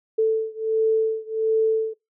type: beating tone pair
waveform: sine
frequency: 441.4 / 442.8 Hz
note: A4 / A4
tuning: +5 / +11 cents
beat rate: 1.4 Hz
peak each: -21 / -22 dBFS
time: 0.18-1.94 s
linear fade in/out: 10 ms
effects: noise-tail reverb RT60 0.2 s tail -23 dB re dry